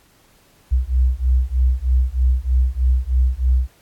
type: beating tone pair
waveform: sine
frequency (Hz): 61.74 / 64.94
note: B1 / C2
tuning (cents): 0 / -12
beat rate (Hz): 3.2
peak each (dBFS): -17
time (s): 0.71-3.68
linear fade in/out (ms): 20
effects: pink hiss -55 dBFS RMS until 3.81 s + AAC 64 kbps